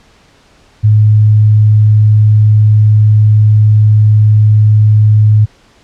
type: tone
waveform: sine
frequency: 106.7 Hz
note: G#2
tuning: 47 cents sharp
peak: -3 dBFS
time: 0.83-5.46 s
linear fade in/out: 20 ms
effects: pink hiss -46 dBFS RMS until 5.83 s + low-pass 6000 Hz 12 dB/octave